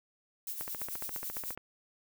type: noise with tremolo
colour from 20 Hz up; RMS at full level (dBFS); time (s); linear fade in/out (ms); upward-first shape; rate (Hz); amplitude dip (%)
violet; -37; 0.47-1.55; 2; triangle; 9.1; 60
type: click train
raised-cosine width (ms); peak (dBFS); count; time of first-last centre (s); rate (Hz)
0.5; -26; 15; 0.61-1.576; 14.5
effects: none